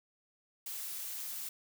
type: noise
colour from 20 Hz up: blue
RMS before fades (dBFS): -41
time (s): 0.66-1.49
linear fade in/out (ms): 5
effects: none